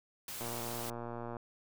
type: noise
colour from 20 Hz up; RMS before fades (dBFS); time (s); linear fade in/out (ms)
white; -43; 0.28-0.9; 2
type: click train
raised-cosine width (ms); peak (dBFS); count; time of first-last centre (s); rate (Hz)
1; -28; 114; 0.41-1.368; 118
effects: none